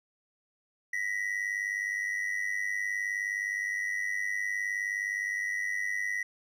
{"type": "ring-modulated tone", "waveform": "triangle", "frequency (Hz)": 1941, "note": "B6", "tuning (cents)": -31, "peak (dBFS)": -25, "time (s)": [0.93, 6.23], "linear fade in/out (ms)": 5, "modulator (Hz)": 49.7, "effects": []}